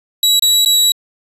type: tone with dropouts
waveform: sawtooth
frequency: 3899 Hz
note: B7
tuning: 23 cents flat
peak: -6 dBFS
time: 0.23-0.92 s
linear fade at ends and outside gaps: 2 ms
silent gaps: 0.395-0.423 / 0.649-0.659 s
effects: resampled to 32000 Hz